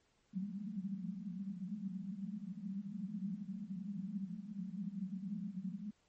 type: band-pass noise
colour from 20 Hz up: white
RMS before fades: -43 dBFS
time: 0.33-5.91 s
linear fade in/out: 10 ms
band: 180 to 210 Hz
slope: 96 dB/octave
effects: pink hiss -75 dBFS RMS until 6.08 s + MP3 32 kbps